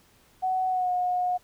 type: tone with pitch glide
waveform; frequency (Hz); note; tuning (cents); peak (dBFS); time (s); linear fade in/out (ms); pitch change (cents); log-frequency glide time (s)
sine; 747 to 722.8; F#5 to F#5; +16 to -41; -23; 0.42-1.38; 20; -57; 0.68-0.91
effects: pink hiss -60 dBFS RMS until 1.43 s